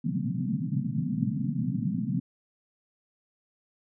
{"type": "band-pass noise", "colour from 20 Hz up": "pink", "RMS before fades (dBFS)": -29, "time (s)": [0.04, 2.2], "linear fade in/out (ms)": 10, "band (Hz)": [120, 260], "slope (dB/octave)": 96, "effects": []}